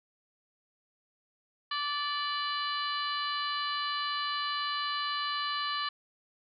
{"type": "harmonic tone with a mistuned harmonic", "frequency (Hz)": 582, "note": "D5", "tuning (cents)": -16, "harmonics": [2, 3, 4, 5, 6, 7, 8], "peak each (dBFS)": [-33, -38, -46, -38, -46, -38, -45], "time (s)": [1.71, 5.89], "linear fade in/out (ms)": 5, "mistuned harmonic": 5, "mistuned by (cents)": 28, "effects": []}